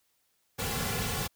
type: noise with comb filter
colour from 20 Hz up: pink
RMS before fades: -32 dBFS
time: 0.58-1.28 s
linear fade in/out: 20 ms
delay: 3.2 ms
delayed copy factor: -1
effects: white hiss -73 dBFS RMS until 1.35 s